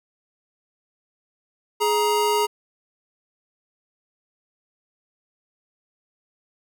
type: tone pair together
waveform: square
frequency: 418.7 / 940 Hz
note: G#4 / A#5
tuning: +14 / +14 cents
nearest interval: octave + major second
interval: 1400 cents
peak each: -22 dBFS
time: 1.8-2.47 s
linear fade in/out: 20 ms
effects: none